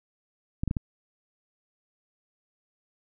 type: clicks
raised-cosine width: 5 ms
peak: -15 dBFS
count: 4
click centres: 0.635 / 0.677 / 0.711 / 0.768 s
effects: none